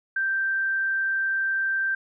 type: tone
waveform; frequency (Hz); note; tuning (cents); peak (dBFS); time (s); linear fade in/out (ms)
sine; 1568; G6; 0; -22; 0.16-1.95; 5
effects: none